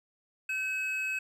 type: tone pair together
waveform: triangle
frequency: 1532.5 / 2567 Hz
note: G6 / E7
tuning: -40 / -47 cents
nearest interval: major sixth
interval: 893 cents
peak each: -36 / -29 dBFS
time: 0.49-1.19 s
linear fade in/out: 5 ms
effects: none